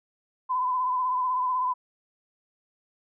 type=tone with vibrato; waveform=sine; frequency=1011 Hz; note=B5; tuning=40 cents sharp; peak=-23 dBFS; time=0.49-1.74 s; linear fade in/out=20 ms; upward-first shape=sine; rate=16 Hz; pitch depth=36 cents each way; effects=none

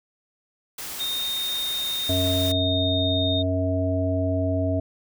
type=noise; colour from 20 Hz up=white; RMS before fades=-34 dBFS; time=0.78-2.52 s; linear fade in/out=5 ms
type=tone; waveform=sine; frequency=3682 Hz; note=A#7; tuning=22 cents flat; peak=-25 dBFS; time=0.99-3.43 s; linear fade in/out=20 ms
type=harmonic tone; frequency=92 Hz; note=F#2; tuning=9 cents flat; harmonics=1 / 3 / 5 / 7; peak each=-24 / -26 / -36 / -26 dBFS; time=2.09-4.8 s; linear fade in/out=5 ms
effects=none

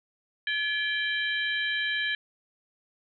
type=harmonic tone with a mistuned harmonic; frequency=784 Hz; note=G5; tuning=in tune; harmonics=2 / 3 / 4 / 5; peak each=-28 / -35 / -32 / -37 dBFS; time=0.47-2.15 s; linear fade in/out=2 ms; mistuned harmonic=2; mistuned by=+150 cents; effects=none

